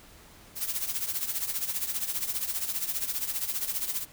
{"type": "noise with tremolo", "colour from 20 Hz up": "blue", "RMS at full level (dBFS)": -28, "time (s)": [0.55, 4.06], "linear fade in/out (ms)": 50, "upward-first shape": "triangle", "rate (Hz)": 15, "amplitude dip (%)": 80, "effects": ["pink hiss -53 dBFS RMS until 4.12 s"]}